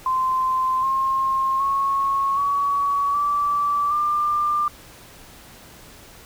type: tone with pitch steps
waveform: sine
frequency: 1038 / 1067.2 / 1097.2 / 1128 / 1159.7 / 1192.3 Hz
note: C6 / C6 / C#6 / C#6 / D6 / D6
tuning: -14 / +34 / -18 / +30 / -22 / +26 cents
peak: -18 dBFS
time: 0.06-4.68 s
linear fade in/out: 2 ms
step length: 770 ms
effects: pink hiss -45 dBFS RMS until 6.25 s

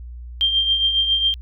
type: tone with tremolo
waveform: sine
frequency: 3175 Hz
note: G7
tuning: 21 cents sharp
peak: -13 dBFS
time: 0.41-1.34 s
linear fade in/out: 0 ms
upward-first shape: triangle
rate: 7.3 Hz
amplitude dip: 60%
effects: added 60 Hz sine -32 dBFS peak until 1.41 s

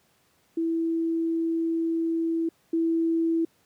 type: tone pair in turn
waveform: sine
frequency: 329.3 / 329.3 Hz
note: E4 / E4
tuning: -2 / -2 cents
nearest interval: unison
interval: 0 cents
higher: neither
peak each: -23 / -21 dBFS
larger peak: second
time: 0.57-2.49 / 2.73-3.45 s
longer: first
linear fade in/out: 5 ms
effects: pink hiss -65 dBFS RMS until 3.65 s + high-pass 100 Hz 12 dB/octave

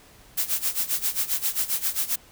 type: noise with tremolo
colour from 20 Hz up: blue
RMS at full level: -23 dBFS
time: 0.37-2.16 s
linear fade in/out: 10 ms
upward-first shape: sine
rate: 7.5 Hz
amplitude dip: 85%
effects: pink hiss -52 dBFS RMS until 2.31 s

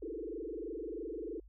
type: tone with frequency modulation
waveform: sine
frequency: 388.1 Hz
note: G4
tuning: 17 cents flat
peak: -38 dBFS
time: 0.02-1.4 s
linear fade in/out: 5 ms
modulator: 23.1 Hz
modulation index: 3.5
effects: added 50 Hz sine -54 dBFS peak until 1.48 s

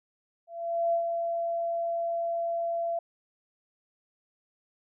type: tone with ADSR envelope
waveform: sine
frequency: 677 Hz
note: E5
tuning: 46 cents sharp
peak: -22 dBFS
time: 0.47-2.99 s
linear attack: 460 ms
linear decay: 95 ms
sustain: -5 dB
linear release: 4 ms
effects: none

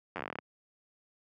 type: slowing click train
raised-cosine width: 0.5 ms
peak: -21 dBFS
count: 13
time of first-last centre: 0.16-0.387 s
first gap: 10 ms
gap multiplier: 1.11
effects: high-pass 150 Hz 12 dB/octave

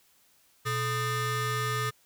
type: ring-modulated tone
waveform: 30% pulse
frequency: 556 Hz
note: C#5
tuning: 5 cents sharp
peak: -22 dBFS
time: 0.65-1.91 s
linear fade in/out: 20 ms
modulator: 678 Hz
effects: white hiss -64 dBFS RMS until 2.05 s

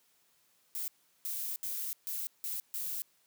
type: noise bursts at uneven times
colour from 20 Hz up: violet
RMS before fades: -37 dBFS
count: 6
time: 0.75-0.88 / 1.25-1.56 / 1.63-1.93 / 2.07-2.27 / 2.44-2.6 / 2.74-3.02 s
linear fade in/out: 0 ms
effects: white hiss -70 dBFS RMS until 3.26 s + high-pass 100 Hz 12 dB/octave

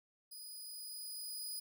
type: tone with level ramp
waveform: 15% pulse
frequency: 4961 Hz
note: D#8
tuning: 6 cents flat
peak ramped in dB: -42 to -34 dBFS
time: 0.31-1.6 s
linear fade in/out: 10 ms
effects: none

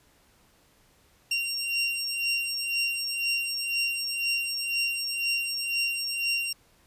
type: beating tone pair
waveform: 25% pulse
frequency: 2764 / 2766 Hz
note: F7 / F7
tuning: -19 / -17 cents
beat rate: 2 Hz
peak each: -25 / -26 dBFS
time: 1.31-6.53 s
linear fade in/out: 5 ms
effects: pink hiss -62 dBFS RMS until 6.86 s + resampled to 32000 Hz

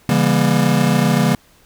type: chord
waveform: square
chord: C# diminished seventh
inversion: none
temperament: just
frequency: 138.59 / 166.31 / 199.57 / 239.5 Hz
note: C#3 / E3 / G3 / Bb3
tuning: 0 / +16 / +31 / +47 cents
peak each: -19 dBFS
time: 0.09-1.35 s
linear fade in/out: 2 ms
effects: pink hiss -52 dBFS RMS until 1.65 s

